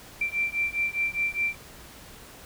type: beating tone pair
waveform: sine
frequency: 2349 / 2353.9 Hz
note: D7 / D7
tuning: 0 / +3 cents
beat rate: 4.9 Hz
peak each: -28 dBFS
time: 0.21-1.55 s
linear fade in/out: 5 ms
effects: pink hiss -47 dBFS RMS until 2.45 s